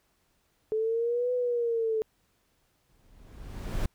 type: linear two-way sweep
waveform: sine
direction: up then down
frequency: 432 to 499.7 to 434.3 Hz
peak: -25 dBFS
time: 0.72-2.02 s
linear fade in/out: 0 ms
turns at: 1.33 s
type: noise with exponential growth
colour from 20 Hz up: brown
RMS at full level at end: -26 dBFS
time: 2.89-3.86 s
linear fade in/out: 5 ms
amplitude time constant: 210 ms
effects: pink hiss -71 dBFS RMS until 3.94 s